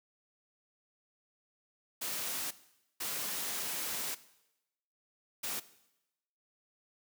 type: noise bursts at uneven times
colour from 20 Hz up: white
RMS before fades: -37 dBFS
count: 3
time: 2.01-2.51 / 3-4.15 / 5.43-5.6 s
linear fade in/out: 10 ms
effects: noise-tail reverb RT60 0.9 s tail -17 dB re dry + high-pass 150 Hz 12 dB/octave